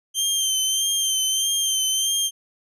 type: tone with vibrato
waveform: 20% pulse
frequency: 3136 Hz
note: G7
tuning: in tune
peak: -14 dBFS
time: 0.14-2.31 s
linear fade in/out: 50 ms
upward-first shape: sine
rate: 1.6 Hz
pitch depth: 38 cents each way
effects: none